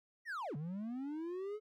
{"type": "linear two-way sweep", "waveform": "triangle", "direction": "down then up", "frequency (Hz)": [1955, 140.5, 433.5], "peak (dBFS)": -37, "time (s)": [0.25, 1.6], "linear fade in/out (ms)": 50, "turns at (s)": 0.56, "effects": []}